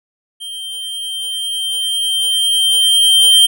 square tone with level ramp, 3149 Hz, G7, 7 cents sharp, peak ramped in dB -26 to -6 dBFS, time 0.4-3.47 s, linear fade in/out 20 ms, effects none

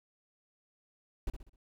brown noise with echo, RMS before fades -33 dBFS, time 1.27-1.3 s, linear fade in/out 2 ms, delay 65 ms, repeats 4, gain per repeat -8 dB, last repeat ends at 1.56 s, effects none

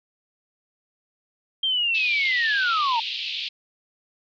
sine linear sweep, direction down, 3200 to 880 Hz, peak -20 dBFS, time 1.63-3 s, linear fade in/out 5 ms
pink band-pass noise, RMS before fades -30 dBFS, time 1.94-3.49 s, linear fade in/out 10 ms, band 2600 to 4300 Hz, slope 48 dB/octave
effects none

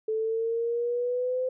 sine exponential sweep, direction up, 435.6 to 515 Hz, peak -25 dBFS, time 0.08-1.49 s, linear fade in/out 5 ms, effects none

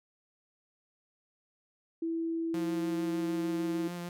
sine tone, 329.6 Hz, E4, in tune, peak -30 dBFS, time 2.02-3.88 s, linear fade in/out 5 ms
sawtooth tone with vibrato, 174.61 Hz, F3, in tune, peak -33 dBFS, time 2.54-4.09 s, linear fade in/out 2 ms, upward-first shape sine, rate 6.6 Hz, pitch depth 15 cents each way
effects none

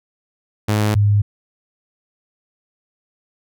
sawtooth / sine tone pair in turn, 105.9 / 102.89 Hz, G#2 / G#2, +34 / -16 cents, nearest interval unison, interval 50 cents, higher first, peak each -11 dBFS, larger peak neither, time 0.68-0.95 / 0.95-1.22 s, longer neither, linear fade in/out 10 ms, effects none

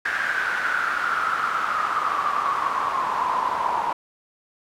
pink noise with band-pass filter sweep, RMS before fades -24 dBFS, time 0.05-3.93 s, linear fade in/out 5 ms, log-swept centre 1600 to 930 Hz, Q 8.5, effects none

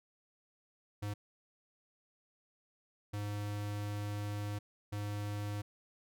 square tone bursts at uneven times, 103.3 Hz, G#2, 9 cents flat, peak -37 dBFS, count 3, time 1.02-1.14 / 3.13-4.59 / 4.92-5.62 s, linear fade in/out 10 ms, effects none

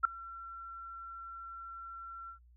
sine tone with ADSR envelope, 1356 Hz, E6, 49 cents sharp, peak -19 dBFS, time 0.03-2.39 s, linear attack 20 ms, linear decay 3 ms, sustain -24 dB, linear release 100 ms, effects noise-tail reverb RT60 0.1 s tail -25 dB re dry + added 60 Hz sine -58 dBFS peak until 2.56 s

